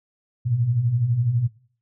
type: beating tone pair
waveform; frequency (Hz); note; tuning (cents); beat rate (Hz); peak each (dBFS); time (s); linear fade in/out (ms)
sine; 110 / 122; A2 / B2; 0 / -21; 12; -26 / -19; 0.45-1.48; 20
effects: noise-tail reverb RT60 0.5 s tail -22 dB re dry